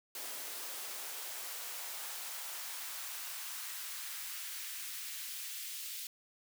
white noise with high-pass filter sweep, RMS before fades -43 dBFS, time 0.15-6.07 s, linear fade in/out 2 ms, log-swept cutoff 350 to 2800 Hz, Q 1, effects none

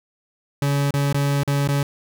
40% pulse tone with dropouts, 141.5 Hz, C#3, 36 cents sharp, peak -17 dBFS, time 0.62-1.83 s, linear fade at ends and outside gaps 2 ms, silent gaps 0.908-0.939 / 1.128-1.144 / 1.434-1.476 / 1.676-1.687 s, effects none

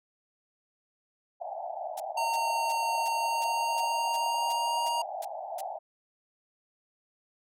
pink band-pass noise, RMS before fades -37 dBFS, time 1.4-5.79 s, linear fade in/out 20 ms, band 620 to 840 Hz, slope 96 dB/octave
blue noise bursts, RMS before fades -39 dBFS, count 11, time 1.97-5.611 s, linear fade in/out 5 ms, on 31 ms, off 330 ms
square tone with pitch glide, 917 to 939.5 Hz, A#5 to A#5, -29 to +13 cents, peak -28 dBFS, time 2.17-5.02 s, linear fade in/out 5 ms, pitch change +42 cents, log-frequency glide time 3.07-4.83 s
effects low-pass 12000 Hz 12 dB/octave

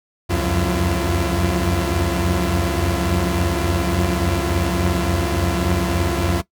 sawtooth tone cluster, 69.6 / 86.9 / 90.4 / 182 / 338.6 Hz, C#2 / F2 / F#2 / F#3 / E4, +8 / -8 / -40 / -28 / +46 cents, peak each -20 dBFS, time 0.29-6.42 s, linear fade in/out 20 ms, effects noise-tail reverb RT60 0.1 s tail -18 dB re dry

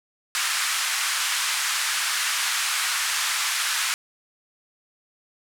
pink band-pass noise, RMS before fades -25 dBFS, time 0.35-3.94 s, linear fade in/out 0 ms, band 1200 to 11000 Hz, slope 24 dB/octave, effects none

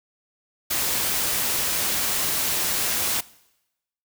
white noise, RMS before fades -24 dBFS, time 0.7-3.21 s, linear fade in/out 10 ms, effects noise-tail reverb RT60 0.9 s tail -21 dB re dry

